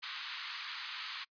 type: band-pass noise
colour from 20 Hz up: white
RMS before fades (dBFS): -43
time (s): 0.02-1.25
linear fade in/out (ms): 20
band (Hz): 1000 to 4600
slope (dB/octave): 48
effects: noise-tail reverb RT60 0.1 s tail -26 dB re dry + resampled to 11025 Hz